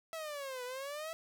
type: exponential two-way sweep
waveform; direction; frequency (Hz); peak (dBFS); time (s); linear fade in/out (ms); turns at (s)
sawtooth; down then up; 659.3 to 490 to 659.3; -36; 0.13-1.13; 0; 0.64
effects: none